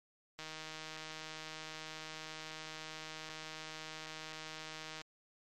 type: click train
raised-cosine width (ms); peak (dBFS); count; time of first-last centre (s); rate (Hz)
0.2; -28; 727; 0.39-5.014; 157
effects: MP3 96 kbps